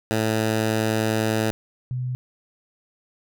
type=tone pair in turn; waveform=10% pulse / sine; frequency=110 / 126.06 Hz; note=A2 / B2; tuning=0 / +36 cents; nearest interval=major second; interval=236 cents; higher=second; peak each=-12 / -24 dBFS; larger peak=first; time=0.11-1.51 / 1.91-2.15 s; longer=first; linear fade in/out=0 ms; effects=none